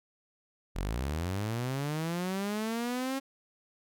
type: linear sweep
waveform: sawtooth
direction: up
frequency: 40 to 272.7 Hz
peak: -27 dBFS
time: 0.75-3.2 s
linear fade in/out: 20 ms
effects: none